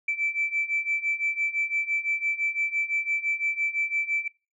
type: beating tone pair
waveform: sine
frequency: 2322 / 2327.9 Hz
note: D7 / D7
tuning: -20 / -16 cents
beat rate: 5.9 Hz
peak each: -28 / -26 dBFS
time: 0.08-4.28 s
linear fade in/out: 5 ms
effects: noise-tail reverb RT60 0.3 s tail -25 dB re dry + tanh soft clip ceiling -17 dBFS